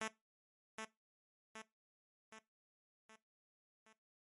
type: tone with echo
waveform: 5% pulse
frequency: 220 Hz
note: A3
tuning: in tune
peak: -28 dBFS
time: 0.01-0.08 s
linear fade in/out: 5 ms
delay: 770 ms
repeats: 5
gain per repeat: -5 dB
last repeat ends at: 3.93 s
effects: noise-tail reverb RT60 0.2 s tail -18 dB re dry + MP3 48 kbps